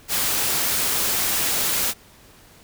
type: noise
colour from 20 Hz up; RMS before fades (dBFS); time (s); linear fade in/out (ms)
white; -22; 0.08-1.94; 50
effects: pink hiss -50 dBFS RMS until 2.63 s